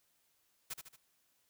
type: noise with echo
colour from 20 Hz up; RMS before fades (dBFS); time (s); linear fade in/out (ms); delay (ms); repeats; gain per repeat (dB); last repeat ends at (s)
white; -41; 0.7-0.74; 10; 75; 3; -6; 0.965
effects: white hiss -75 dBFS RMS until 1.49 s